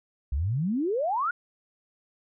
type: exponential sweep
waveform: sine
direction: up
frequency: 61.4 to 1480 Hz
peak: -24 dBFS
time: 0.32-1.31 s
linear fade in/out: 5 ms
effects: none